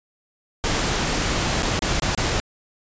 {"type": "noise with dropouts", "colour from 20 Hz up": "pink", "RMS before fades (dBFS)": -22, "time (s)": [0.64, 2.4], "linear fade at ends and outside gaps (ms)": 0, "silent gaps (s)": [[1.623, 1.63], [1.791, 1.822], [1.998, 2.022], [2.149, 2.176]], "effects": ["resampled to 16000 Hz"]}